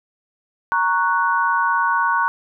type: chord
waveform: sine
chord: F# major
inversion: first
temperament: equal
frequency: 932.3 / 1108.7 / 1480 Hz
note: A#5 / C#6 / F#6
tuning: 0 / 0 / 0 cents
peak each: -20 dBFS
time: 0.72-2.28 s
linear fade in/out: 0 ms
effects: none